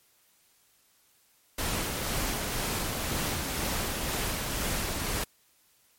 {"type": "noise with tremolo", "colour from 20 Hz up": "pink", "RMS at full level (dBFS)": -30, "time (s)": [1.58, 5.24], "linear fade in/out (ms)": 5, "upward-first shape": "sine", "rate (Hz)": 2, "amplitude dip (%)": 25, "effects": ["white hiss -65 dBFS RMS until 5.98 s", "MP3 64 kbps"]}